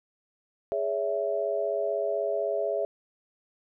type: tone cluster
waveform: sine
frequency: 416.2 / 563 / 659 Hz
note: G#4 / C#5 / E5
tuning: +4 / +27 / -1 cents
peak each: -31 / -30 / -29 dBFS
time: 0.72-2.85 s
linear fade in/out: 0 ms
effects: none